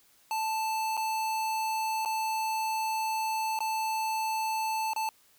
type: tone with dropouts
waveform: square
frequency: 880 Hz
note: A5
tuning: in tune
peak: -29 dBFS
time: 0.31-5.09 s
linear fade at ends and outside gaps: 1 ms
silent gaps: 0.969-0.975 / 2.05-2.058 / 3.59-3.605 / 4.934-4.962 s
effects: white hiss -63 dBFS RMS until 5.38 s